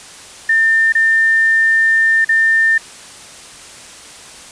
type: tone with dropouts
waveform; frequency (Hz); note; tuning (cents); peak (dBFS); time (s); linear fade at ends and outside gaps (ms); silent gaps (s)
sine; 1800; A6; +39; -9; 0.49-2.78; 5; 0.924-0.95 / 2.247-2.29
effects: white hiss -36 dBFS RMS until 4.51 s + resampled to 22050 Hz